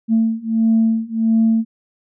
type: beating tone pair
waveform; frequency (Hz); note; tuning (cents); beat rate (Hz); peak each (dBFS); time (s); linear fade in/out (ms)
sine; 223.7 / 225.2; A3 / A3; +29 / +40; 1.5; -16 / -15; 0.08-1.65; 50
effects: tanh soft clip ceiling -7 dBFS